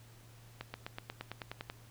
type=accelerating click train; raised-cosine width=0.3 ms; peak=-24 dBFS; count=11; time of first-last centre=0.61-1.699 s; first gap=130 ms; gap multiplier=0.96; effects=added 115 Hz sine -56 dBFS peak until 1.9 s + pink hiss -61 dBFS RMS until 1.9 s